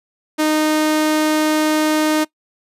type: tone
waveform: sawtooth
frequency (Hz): 308.3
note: D#4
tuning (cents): -16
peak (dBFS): -10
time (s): 0.38-2.25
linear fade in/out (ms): 20
effects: noise-tail reverb RT60 0.1 s tail -21 dB re dry + resampled to 32000 Hz